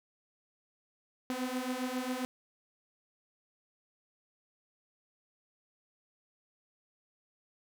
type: beating tone pair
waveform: sawtooth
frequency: 250 / 257.4 Hz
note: B3 / C4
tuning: +21 / -28 cents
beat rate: 7.4 Hz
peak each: -33 / -32 dBFS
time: 1.3-2.25 s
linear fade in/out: 0 ms
effects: none